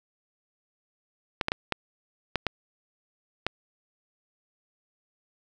clicks, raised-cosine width 0.3 ms, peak -9 dBFS, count 7, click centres 1.412 / 1.484 / 1.519 / 1.723 / 2.357 / 2.467 / 3.466 s, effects none

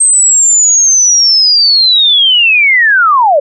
sine linear sweep, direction down, 8372 to 537 Hz, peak -4 dBFS, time 0-3.4 s, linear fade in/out 10 ms, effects none

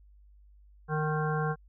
harmonic tone with a mistuned harmonic, 153.8 Hz, D#3, 20 cents flat, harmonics 1 / 3 / 5 / 7 / 9 / 10, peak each -29 / -34 / -36 / -37 / -39 / -39 dBFS, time 0.88-1.56 s, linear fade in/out 50 ms, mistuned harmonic 10, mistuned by +33 cents, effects added 50 Hz sine -54 dBFS peak until 1.68 s

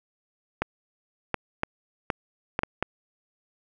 clicks, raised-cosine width 0.5 ms, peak -9 dBFS, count 7, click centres 0.62 / 1.343 / 1.634 / 2.102 / 2.591 / 2.634 / 2.826 s, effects none

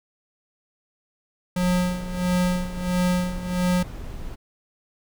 square tone with tremolo, 180 Hz, F#3, 47 cents flat, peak -19 dBFS, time 1.56-3.83 s, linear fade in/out 5 ms, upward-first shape sine, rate 1.5 Hz, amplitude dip 80%
brown noise, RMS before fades -34 dBFS, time 1.56-4.36 s, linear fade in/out 20 ms
effects none

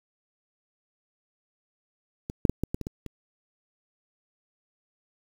clicks, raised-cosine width 3 ms, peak -20 / -6 / -9 / -13 / -15 / -21 / -19 / -25 dBFS, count 8, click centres 2.299 / 2.452 / 2.496 / 2.636 / 2.745 / 2.813 / 2.869 / 3.063 s, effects 7-bit

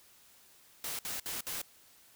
white noise bursts, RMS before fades -38 dBFS, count 4, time 0.84-1.617 s, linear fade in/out 2 ms, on 150 ms, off 59 ms, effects white hiss -61 dBFS RMS until 2.15 s

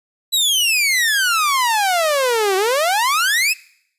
sawtooth exponential two-way sweep, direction down then up, 4000 to 370 to 2675 Hz, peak -11 dBFS, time 0.32-3.54 s, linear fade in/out 20 ms, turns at 2.56 s, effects noise-tail reverb RT60 0.7 s tail -22 dB re dry + resampled to 32000 Hz

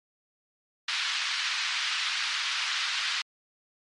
white band-pass noise, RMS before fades -30 dBFS, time 0.88-3.22 s, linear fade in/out 5 ms, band 1200 to 4500 Hz, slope 24 dB/octave, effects MP3 48 kbps

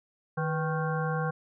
harmonic tone with a mistuned harmonic, 155.8 Hz, D#3, 3 cents sharp, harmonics 1 / 3 / 5 / 7 / 9 / 10, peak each -29 / -34 / -36 / -37 / -39 / -39 dBFS, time 0.37-1.31 s, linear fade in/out 10 ms, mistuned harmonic 3, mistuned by +85 cents, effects none

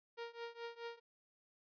sawtooth tone with tremolo, 467.4 Hz, A#4, 5 cents sharp, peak -38 dBFS, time 0.17-1 s, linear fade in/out 20 ms, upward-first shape triangle, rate 4.7 Hz, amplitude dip 95%, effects resampled to 11025 Hz

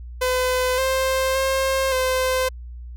sawtooth tone with pitch steps, 507 / 526 / 533 / 516 Hz, B4 / C5 / C5 / C5, +45 / +9 / +32 / -24 cents, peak -15 dBFS, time 0.21-2.49 s, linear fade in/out 10 ms, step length 570 ms, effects added 60 Hz sine -33 dBFS peak until 2.96 s

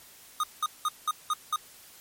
square tone bursts, 1235 Hz, D#6, 13 cents flat, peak -25 dBFS, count 6, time 0.4-1.56 s, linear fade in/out 2 ms, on 35 ms, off 190 ms, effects white hiss -52 dBFS RMS until 2 s + MP3 64 kbps

